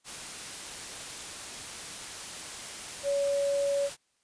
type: tone in noise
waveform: sine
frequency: 563 Hz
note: C#5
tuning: 27 cents sharp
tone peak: -25 dBFS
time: 3.03-3.9 s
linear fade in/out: 50 ms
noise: white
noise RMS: -40 dBFS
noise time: 0.04-3.97 s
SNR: +12 dB
effects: white hiss -73 dBFS RMS until 4.23 s + resampled to 22050 Hz